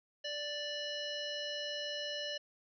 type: harmonic tone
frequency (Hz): 587.3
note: D5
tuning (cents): 0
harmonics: 1 / 3 / 5 / 7 / 9 / 10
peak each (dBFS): -42 / -45 / -41 / -46 / -48 / -56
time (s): 0.24-2.38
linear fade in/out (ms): 10
effects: none